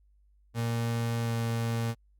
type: tone with pitch glide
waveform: 35% pulse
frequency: 116.54 to 115.53 Hz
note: A#2 to A#2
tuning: 0 to -15 cents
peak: -26 dBFS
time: 0.54-1.95 s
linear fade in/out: 50 ms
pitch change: -15 cents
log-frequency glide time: 1.21-1.33 s
effects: added 50 Hz sine -60 dBFS peak until 2.19 s + Opus 48 kbps